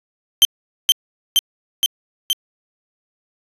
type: tone with echo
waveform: 40% pulse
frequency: 3125 Hz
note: G7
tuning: 6 cents flat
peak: -6 dBFS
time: 0.42-0.45 s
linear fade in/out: 0 ms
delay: 470 ms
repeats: 4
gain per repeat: -2 dB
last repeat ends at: 2.33 s
effects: resampled to 32000 Hz